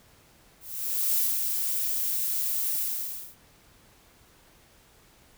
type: noise with ADSR envelope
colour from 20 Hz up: violet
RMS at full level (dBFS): -24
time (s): 0.6-3.36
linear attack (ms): 570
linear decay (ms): 200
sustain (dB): -4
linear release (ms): 580
effects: pink hiss -58 dBFS RMS until 5.37 s